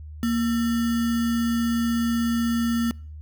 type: tone with sample-and-hold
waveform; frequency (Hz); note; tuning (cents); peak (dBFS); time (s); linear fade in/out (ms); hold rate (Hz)
sine; 233.1; A#3; 0; -20; 0.23-2.91; 0; 1575
effects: noise-tail reverb RT60 0.5 s tail -26 dB re dry + added 76 Hz sine -36 dBFS peak until 3.21 s